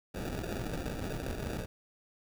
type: noise with sample-and-hold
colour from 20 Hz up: pink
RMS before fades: -37 dBFS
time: 0.14-1.66 s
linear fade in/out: 10 ms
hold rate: 1050 Hz
effects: none